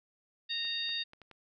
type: harmonic tone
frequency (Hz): 925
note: A#5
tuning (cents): -14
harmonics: 2 / 3 / 4 / 5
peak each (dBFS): -42 / -41 / -34 / -40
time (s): 0.49-1.04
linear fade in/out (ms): 20
type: clicks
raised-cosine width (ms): 0.3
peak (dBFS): -36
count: 5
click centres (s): 0.65 / 0.892 / 1.134 / 1.217 / 1.313
effects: none